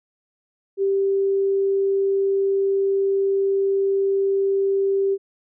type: tone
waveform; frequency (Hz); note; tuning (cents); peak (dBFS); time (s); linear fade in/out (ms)
sine; 392; G4; 0; -17; 0.77-5.18; 50
effects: none